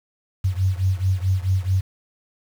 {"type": "beating tone pair", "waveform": "sine", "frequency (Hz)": [92.5, 97.1], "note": ["F#2", "G2"], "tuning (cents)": [0, -16], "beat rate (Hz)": 4.6, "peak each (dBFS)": [-20, -22], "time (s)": [0.44, 1.81], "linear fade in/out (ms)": 10, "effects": ["7-bit"]}